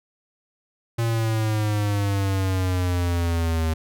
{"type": "exponential sweep", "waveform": "square", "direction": "down", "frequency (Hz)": [116.54, 79.6], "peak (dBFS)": -21, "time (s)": [0.98, 3.74], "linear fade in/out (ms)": 10, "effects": []}